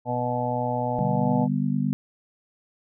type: harmonic tone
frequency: 123.1 Hz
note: B2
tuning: 5 cents flat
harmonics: 1 / 2 / 4 / 5 / 6 / 7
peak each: -30 / -31 / -32 / -30 / -32 / -29 dBFS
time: 0.05-1.48 s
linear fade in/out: 50 ms
type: chord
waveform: sine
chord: G major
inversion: second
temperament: just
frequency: 147 / 196 / 245 Hz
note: D3 / G3 / B3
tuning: +2 / 0 / -14 cents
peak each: -26 dBFS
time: 0.99-1.93 s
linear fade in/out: 0 ms
effects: none